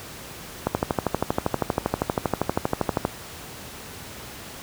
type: click train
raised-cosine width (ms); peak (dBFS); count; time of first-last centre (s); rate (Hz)
1; -6; 31; 0.67-3.051; 12.6
effects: pink hiss -39 dBFS RMS until 4.62 s + high-pass 60 Hz 12 dB/octave